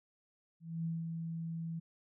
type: tone with ADSR envelope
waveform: sine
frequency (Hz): 164.81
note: E3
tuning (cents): 0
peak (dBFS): -33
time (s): 0.6-1.8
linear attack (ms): 250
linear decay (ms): 190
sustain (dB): -4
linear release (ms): 14
effects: none